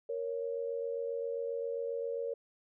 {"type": "tone pair together", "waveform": "sine", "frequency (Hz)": [467.5, 555], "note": ["A#4", "C#5"], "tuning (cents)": [5, 2], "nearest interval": "minor third", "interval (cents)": 297, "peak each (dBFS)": [-35, -38], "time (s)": [0.09, 2.34], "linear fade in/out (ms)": 5, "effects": []}